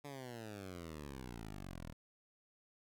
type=exponential sweep; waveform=10% pulse; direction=down; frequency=146.83 to 38.7 Hz; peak=-38 dBFS; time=0.04-1.93 s; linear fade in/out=10 ms; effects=none